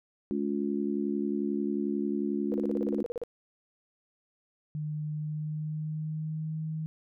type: harmonic tone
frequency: 71.2 Hz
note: C#2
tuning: 47 cents sharp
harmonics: 3 / 4 / 5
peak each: -31 / -32 / -33 dBFS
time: 0.31-3.03 s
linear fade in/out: 0 ms
type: tone bursts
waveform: sine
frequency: 479.4 Hz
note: A#4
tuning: 48 cents sharp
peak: -30 dBFS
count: 13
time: 2.52-3.236 s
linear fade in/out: 0 ms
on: 20 ms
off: 38 ms
type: tone with pitch glide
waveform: sine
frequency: 151.8 to 157.43 Hz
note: D#3 to D#3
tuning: -42 to +21 cents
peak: -31 dBFS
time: 4.75-6.86 s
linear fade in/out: 0 ms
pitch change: +63 cents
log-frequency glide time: 5.11-6.59 s
effects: none